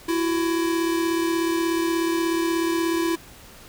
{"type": "tone pair together", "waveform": "square", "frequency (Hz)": [333.4, 370], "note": ["E4", "F#4"], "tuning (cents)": [20, 0], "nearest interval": "major second", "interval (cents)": 180, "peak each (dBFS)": [-22, -30], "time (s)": [0.08, 3.16], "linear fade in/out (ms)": 10, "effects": ["pink hiss -46 dBFS RMS until 3.68 s"]}